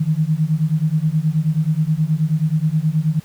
sine beating tone pair, 151.8 / 161.2 Hz, D#3 / E3, -42 / -38 cents, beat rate 9.4 Hz, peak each -18 dBFS, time 0-3.2 s, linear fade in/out 10 ms, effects pink hiss -47 dBFS RMS until 3.24 s

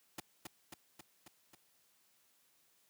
pink noise with echo, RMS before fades -42 dBFS, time 0.18-0.2 s, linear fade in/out 5 ms, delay 270 ms, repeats 5, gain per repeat -3 dB, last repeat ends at 1.55 s, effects white hiss -72 dBFS RMS until 2.89 s + high-pass 100 Hz 12 dB/octave

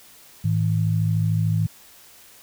sine tone pair together, 107.32 / 160.8 Hz, A2 / E3, -43 / -43 cents, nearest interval perfect fifth, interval 700 cents, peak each -20 / -22 dBFS, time 0.44-1.67 s, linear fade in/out 10 ms, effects white hiss -49 dBFS RMS until 2.42 s

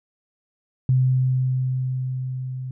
sine tone with level ramp, 129 Hz, C3, 24 cents flat, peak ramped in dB -14 to -28 dBFS, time 0.89-2.71 s, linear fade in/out 2 ms, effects none

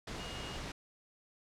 sine tone in noise, 2859 Hz, F7, 40 cents sharp, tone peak -48 dBFS, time 0.19-0.57 s, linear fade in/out 5 ms, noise pink, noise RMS -42 dBFS, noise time 0.07-0.72 s, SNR -9 dB, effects low-pass 6000 Hz 12 dB/octave

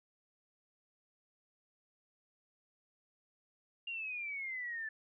sine exponential sweep, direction down, 2810 to 1739 Hz, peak -38 dBFS, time 3.87-4.89 s, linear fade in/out 5 ms, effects none

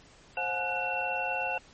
sine tone cluster, 529 / 724 / 848 / 1481 / 2714 Hz, C5 / F#5 / G#5 / F#6 / E7, +19 / -38 / +36 / +1 / +50 cents, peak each -37 / -34 / -36 / -38 / -32 dBFS, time 0.37-1.58 s, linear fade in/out 2 ms, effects pink hiss -56 dBFS RMS until 1.73 s + MP3 32 kbps

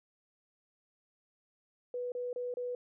sine tone bursts, 492.1 Hz, B4, 6 cents flat, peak -34 dBFS, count 4, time 1.94-2.75 s, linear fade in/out 2 ms, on 180 ms, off 30 ms, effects none

